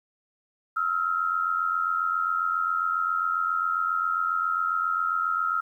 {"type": "tone pair together", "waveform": "sine", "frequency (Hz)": [1290.6, 1378], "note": ["E6", "F6"], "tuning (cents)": [-37, -24], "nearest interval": "minor second", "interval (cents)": 113, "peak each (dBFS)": -26, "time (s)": [0.76, 5.61], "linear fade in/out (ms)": 10, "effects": ["10-bit"]}